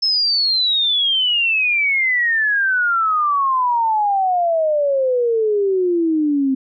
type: exponential sweep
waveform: sine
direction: down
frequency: 5274 to 261.6 Hz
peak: -14 dBFS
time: 0.02-6.55 s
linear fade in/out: 10 ms
effects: none